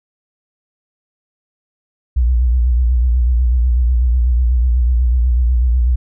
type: tone with vibrato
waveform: sine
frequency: 60.9 Hz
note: B1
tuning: 24 cents flat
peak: -10 dBFS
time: 2.16-5.96 s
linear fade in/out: 10 ms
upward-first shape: sine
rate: 8.1 Hz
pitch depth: 89 cents each way
effects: none